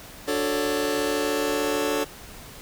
sawtooth chord, D major seventh, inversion none, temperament just, 293.7 / 367.1 / 440.5 / 550.6 Hz, D4 / F#4 / A4 / C#5, 0 / -14 / +2 / -12 cents, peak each -24 / -28 / -22 / -25 dBFS, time 0.27-2.05 s, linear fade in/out 20 ms, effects pink hiss -43 dBFS RMS until 2.61 s

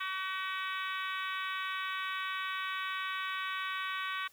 harmonic tone with a mistuned harmonic, 378.6 Hz, F#4, 40 cents sharp, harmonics 3 / 4 / 5 / 6 / 7 / 8 / 9 / 10, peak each -38 / -40 / -42 / -44 / -45 / -46 / -47 / -48 dBFS, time 0-4.28 s, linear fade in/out 10 ms, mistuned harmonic 7, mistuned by -32 cents, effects white hiss -63 dBFS RMS until 4.32 s

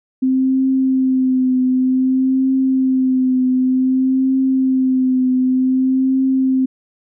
sine tone with vibrato, 259.9 Hz, C4, 11 cents flat, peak -12 dBFS, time 0.22-6.66 s, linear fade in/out 10 ms, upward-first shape triangle, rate 0.54 Hz, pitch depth 32 cents each way, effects none

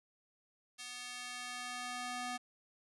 square tone with high-pass filter sweep, 247.1 Hz, B3, 1 cent sharp, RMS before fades -43 dBFS, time 0.78-2.38 s, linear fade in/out 20 ms, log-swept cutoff 2700 to 590 Hz, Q 0.75, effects resampled to 24000 Hz + 10-bit

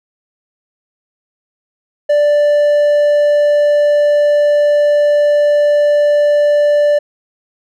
triangle tone, 587.3 Hz, D5, in tune, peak -6 dBFS, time 2.09-6.99 s, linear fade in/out 10 ms, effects none

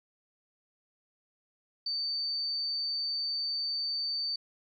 sine tone, 4575 Hz, D8, 46 cents flat, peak -30 dBFS, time 1.86-4.36 s, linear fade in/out 5 ms, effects 12-bit

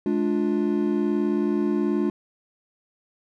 triangle chord, D diminished, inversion second, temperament just, 211.4 / 293.7 / 352.4 Hz, Ab3 / D4 / F4, +31 / 0 / +16 cents, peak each -23 dBFS, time 0.06-2.1 s, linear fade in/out 2 ms, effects none

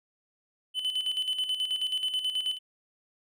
triangle tone with tremolo, 3024 Hz, F#7, 37 cents sharp, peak -24 dBFS, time 0.74-2.59 s, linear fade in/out 50 ms, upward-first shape square, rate 9.3 Hz, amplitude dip 60%, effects none

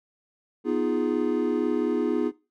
triangle chord, F half-diminished seventh, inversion second, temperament equal, 246.9 / 311.1 / 349.2 / 415.3 Hz, Cb4 / Eb4 / F4 / Ab4, 0 / 0 / 0 / 0 cents, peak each -26 dBFS, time 0.64-2.32 s, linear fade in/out 50 ms, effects noise-tail reverb RT60 0.3 s tail -20 dB re dry

